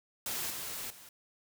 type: noise with level steps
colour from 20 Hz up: white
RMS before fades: -36 / -40 / -53 dBFS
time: 0.26-1.09 s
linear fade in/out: 2 ms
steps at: 0.5 / 0.9 s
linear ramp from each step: 5 ms
effects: none

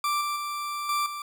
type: tone with level steps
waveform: 40% pulse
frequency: 1174.7 Hz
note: D6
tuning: in tune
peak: -23 / -26 / -29 / -23 / -32 dBFS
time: 0.04-1.22 s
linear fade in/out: 2 ms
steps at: 0.21 / 0.36 / 0.89 / 1.06 s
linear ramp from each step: 2 ms
effects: none

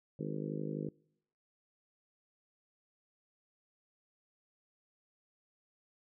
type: harmonic tone with a mistuned harmonic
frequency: 51.7 Hz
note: G#1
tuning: 7 cents flat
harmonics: 3 / 4 / 5 / 6 / 7 / 8 / 9 / 10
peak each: -40 / -43 / -45 / -44 / -47 / -46 / -47 / -51 dBFS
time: 0.19-0.89 s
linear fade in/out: 5 ms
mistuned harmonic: 10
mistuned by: -16 cents
effects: noise-tail reverb RT60 0.8 s tail -26 dB re dry

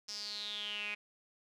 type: tone with band-pass filter sweep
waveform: sawtooth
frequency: 207.7 Hz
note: G#3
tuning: in tune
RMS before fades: -41 dBFS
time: 0.08-0.95 s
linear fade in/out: 10 ms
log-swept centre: 5400 to 2400 Hz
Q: 9
effects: none

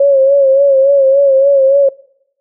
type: tone with vibrato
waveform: sine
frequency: 548 Hz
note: C#5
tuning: 20 cents flat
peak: -5 dBFS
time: 0-1.89 s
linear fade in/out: 5 ms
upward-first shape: sine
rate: 3.5 Hz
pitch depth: 53 cents each way
effects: noise-tail reverb RT60 0.8 s tail -24 dB re dry

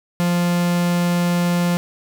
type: tone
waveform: 45% pulse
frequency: 174.61 Hz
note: F3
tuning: in tune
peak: -16 dBFS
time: 0.2-1.77 s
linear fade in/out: 0 ms
effects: none

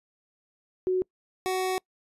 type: tone pair in turn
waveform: sine / 25% pulse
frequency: 370 / 373.2 Hz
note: F#4 / F#4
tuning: 0 / +15 cents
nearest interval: unison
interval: 15 cents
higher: second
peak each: -22 dBFS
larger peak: neither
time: 0.87-1.02 / 1.46-1.78 s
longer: second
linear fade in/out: 0 ms
effects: noise-tail reverb RT60 0.1 s tail -26 dB re dry + resampled to 32000 Hz

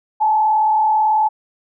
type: tone with frequency modulation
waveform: sine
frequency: 863 Hz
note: A5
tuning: 34 cents flat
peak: -12 dBFS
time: 0.2-1.29 s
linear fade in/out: 20 ms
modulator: 38.4 Hz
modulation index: 0.55
effects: none

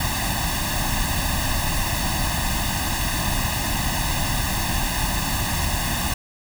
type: noise with comb filter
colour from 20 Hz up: pink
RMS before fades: -23 dBFS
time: 0-6.14 s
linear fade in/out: 5 ms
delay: 1.1 ms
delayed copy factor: +0.95
effects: none

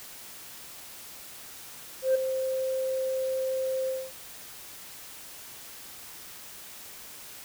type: tone with ADSR envelope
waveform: sine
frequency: 524 Hz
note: C5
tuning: 2 cents sharp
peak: -16 dBFS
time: 2.02-4.12 s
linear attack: 130 ms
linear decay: 8 ms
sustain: -10 dB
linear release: 240 ms
effects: tanh soft clip ceiling -18 dBFS + white hiss -45 dBFS RMS until 7.44 s

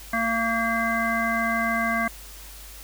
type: harmonic tone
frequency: 228.4 Hz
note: A#3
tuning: 35 cents flat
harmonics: 1 / 3 / 5 / 7 / 9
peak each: -28 / -28 / -28 / -28 / -28 dBFS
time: 0.13-2.08 s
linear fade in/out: 5 ms
effects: added 50 Hz sine -43 dBFS peak until 2.83 s + white hiss -44 dBFS RMS until 2.83 s

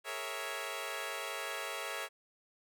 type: chord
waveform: 10% pulse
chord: A# half-diminished seventh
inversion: third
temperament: equal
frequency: 415.3 / 466.2 / 554.4 / 659.3 Hz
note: G#4 / A#4 / C#5 / E5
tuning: 0 / 0 / 0 / 0 cents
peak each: -37 / -36 / -34 / -34 dBFS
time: 0.04-2.09 s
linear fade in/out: 50 ms
effects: none

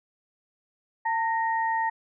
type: tone pair together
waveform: sine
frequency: 900.1 / 1868 Hz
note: A5 / A#6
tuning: +39 / +3 cents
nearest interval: octave + minor second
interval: 1264 cents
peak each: -24 / -30 dBFS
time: 1.05-1.9 s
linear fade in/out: 10 ms
effects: none

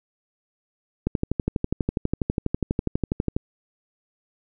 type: click train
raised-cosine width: 3 ms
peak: -9 dBFS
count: 29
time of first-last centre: 1.07-3.365 s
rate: 12.2 Hz
effects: none

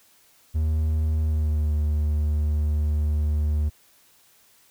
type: tone with pitch glide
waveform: triangle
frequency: 78 to 75 Hz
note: D#2 to D2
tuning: +5 to +37 cents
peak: -18 dBFS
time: 0.54-3.7 s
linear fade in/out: 20 ms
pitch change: -68 cents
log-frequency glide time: 1.23-1.72 s
effects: white hiss -58 dBFS RMS until 4.7 s

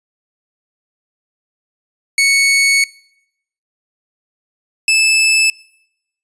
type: tone pair in turn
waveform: sawtooth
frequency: 2217 / 2624 Hz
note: C#7 / E7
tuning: 0 / -9 cents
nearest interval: minor third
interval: 291 cents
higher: second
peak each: -6 dBFS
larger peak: neither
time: 2.18-2.84 / 4.88-5.5 s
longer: first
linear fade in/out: 2 ms
effects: noise-tail reverb RT60 0.8 s tail -24 dB re dry + resampled to 24000 Hz

